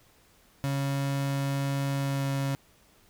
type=tone with pitch glide; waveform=35% pulse; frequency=138.59 to 137.47 Hz; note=C#3 to C#3; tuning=0 to -14 cents; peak=-25 dBFS; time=0.64-2.55 s; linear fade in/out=0 ms; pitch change=-14 cents; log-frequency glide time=2.01-2.27 s; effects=pink hiss -61 dBFS RMS until 3.09 s